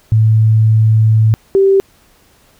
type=tone pair in turn; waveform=sine; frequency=110 / 389.5 Hz; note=A2 / G4; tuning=0 / -11 cents; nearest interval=octave + minor seventh; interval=2189 cents; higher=second; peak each=-6 dBFS; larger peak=neither; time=0.12-1.34 / 1.55-1.8 s; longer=first; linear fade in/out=0 ms; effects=pink hiss -50 dBFS RMS until 2.59 s